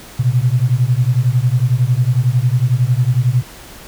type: beating tone pair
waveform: sine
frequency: 119 / 130 Hz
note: A#2 / C3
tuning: +36 / -11 cents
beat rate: 11 Hz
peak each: -14 dBFS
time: 0.19-3.43 s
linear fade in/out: 10 ms
effects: pink hiss -37 dBFS RMS until 3.87 s